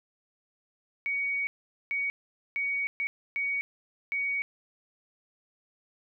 sine tone bursts at uneven times, 2245 Hz, C#7, 21 cents sharp, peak -27 dBFS, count 6, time 1.06-1.47 / 1.91-2.1 / 2.56-2.87 / 3-3.07 / 3.36-3.61 / 4.12-4.42 s, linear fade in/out 0 ms, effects none

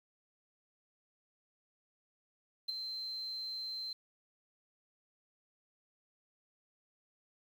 sine tone with ADSR envelope, 4112 Hz, C8, 31 cents flat, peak -29 dBFS, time 2.68-3.93 s, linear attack 14 ms, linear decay 10 ms, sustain -9 dB, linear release 4 ms, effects tanh soft clip ceiling -29 dBFS + 10-bit

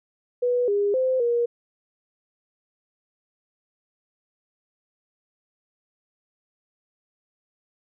sine tone with pitch steps, 490.8 / 406.7 / 517 / 474.6 Hz, B4 / G#4 / C5 / A#4, -11 / -36 / -21 / +31 cents, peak -19 dBFS, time 0.42-1.46 s, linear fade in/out 10 ms, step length 260 ms, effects none

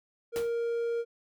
triangle tone, 467.3 Hz, A#4, 4 cents sharp, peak -26 dBFS, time 0.32-1.05 s, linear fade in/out 50 ms
pink noise with exponential decay, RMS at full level -36 dBFS, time 0.36-0.55 s, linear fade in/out 0 ms, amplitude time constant 41 ms
effects none

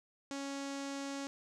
sawtooth tone with low-pass filter, 277.2 Hz, C#4, in tune, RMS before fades -41 dBFS, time 0.31-1.27 s, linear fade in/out 0 ms, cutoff 6800 Hz, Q 2.1, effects none

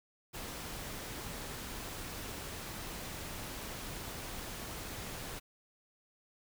pink noise, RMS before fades -43 dBFS, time 0.33-5.4 s, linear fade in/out 20 ms, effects none

